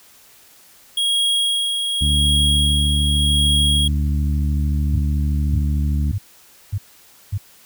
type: tone with tremolo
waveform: square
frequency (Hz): 3290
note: G#7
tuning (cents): -17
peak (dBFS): -16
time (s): 0.97-3.88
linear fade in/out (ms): 5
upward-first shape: sine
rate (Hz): 0.87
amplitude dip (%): 40
type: harmonic tone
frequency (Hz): 73.42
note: D2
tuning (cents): 0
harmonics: 1 / 2 / 3 / 4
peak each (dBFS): -17 / -24 / -28 / -34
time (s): 2.01-6.12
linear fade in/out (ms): 5
type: tone bursts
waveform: sine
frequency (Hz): 100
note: G2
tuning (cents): +35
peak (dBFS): -18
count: 5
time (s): 4.93-7.38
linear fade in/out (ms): 10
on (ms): 58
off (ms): 540
effects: white hiss -49 dBFS RMS until 7.65 s